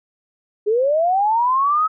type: linear sweep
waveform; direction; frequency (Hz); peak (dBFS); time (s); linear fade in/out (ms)
sine; up; 403.7 to 1291; -14; 0.66-1.88; 20
effects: none